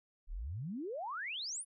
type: exponential sweep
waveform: sine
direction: up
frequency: 30.68 to 10548 Hz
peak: -38 dBFS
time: 0.27-1.65 s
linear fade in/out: 50 ms
effects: none